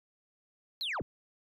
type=linear sweep; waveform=sine; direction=down; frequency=4302 to 31.42 Hz; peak=-30 dBFS; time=0.81-1.02 s; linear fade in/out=0 ms; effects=tanh soft clip ceiling -31 dBFS